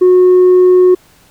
triangle tone with tanh clipping, 364.9 Hz, F#4, 24 cents flat, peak -4 dBFS, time 0.01-0.95 s, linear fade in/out 10 ms, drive 6 dB, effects pink hiss -47 dBFS RMS until 1.3 s

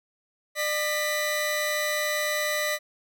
sawtooth tone pair together, 601.9 / 1975 Hz, D5 / B6, +42 / 0 cents, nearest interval octave + major sixth, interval 2058 cents, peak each -24 dBFS, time 0.55-2.79 s, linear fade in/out 50 ms, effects none

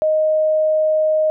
sine tone, 622.3 Hz, D#5, in tune, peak -13 dBFS, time 0.02-1.3 s, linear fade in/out 0 ms, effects none

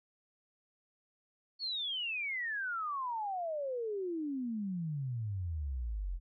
sine exponential sweep, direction down, 4481 to 41.2 Hz, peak -34 dBFS, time 1.59-6.2 s, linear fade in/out 50 ms, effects none

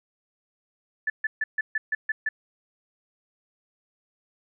sine tone bursts, 1745 Hz, A6, 15 cents flat, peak -22 dBFS, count 8, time 1.07-2.29 s, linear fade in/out 5 ms, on 30 ms, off 140 ms, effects none

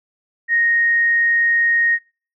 sine tone, 1864.7 Hz, A#6, in tune, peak -13 dBFS, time 0.48-1.99 s, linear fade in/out 50 ms, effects noise-tail reverb RT60 0.4 s tail -25 dB re dry

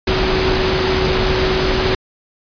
sine tone in noise, 375.3 Hz, F#4, 25 cents sharp, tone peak -18 dBFS, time 0.07-1.95 s, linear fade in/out 5 ms, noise pink, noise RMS -17 dBFS, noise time 0.07-1.95 s, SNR -4 dB, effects resampled to 11025 Hz

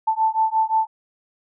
sine beating tone pair, 880 / 885.7 Hz, A5 / A5, 0 / +11 cents, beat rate 5.7 Hz, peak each -20 dBFS, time 0.07-0.87 s, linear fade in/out 10 ms, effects none

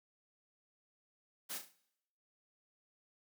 white noise with echo, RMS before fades -42 dBFS, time 1.49-1.59 s, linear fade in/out 20 ms, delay 35 ms, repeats 4, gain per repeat -7 dB, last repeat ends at 1.73 s, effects noise-tail reverb RT60 0.8 s tail -20 dB re dry + high-pass 200 Hz 12 dB/octave

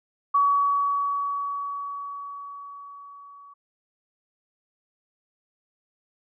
sine tone with level ramp, 1132 Hz, C#6, 36 cents sharp, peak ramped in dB -16 to -45 dBFS, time 0.34-3.54 s, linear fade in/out 10 ms, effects none

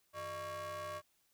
45% pulse ring-modulated tone, 255.2 Hz, C4, 43 cents flat, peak -38 dBFS, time 0.13-1.02 s, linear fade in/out 50 ms, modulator 860 Hz, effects white hiss -75 dBFS RMS until 1.33 s

